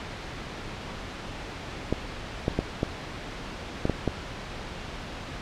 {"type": "clicks", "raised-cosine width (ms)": 2, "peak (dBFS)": -10, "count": 7, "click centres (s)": [1.926, 2.481, 2.59, 2.831, 3.854, 3.897, 4.077], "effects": ["pink hiss -37 dBFS RMS until 5.41 s", "low-pass 4000 Hz 12 dB/octave"]}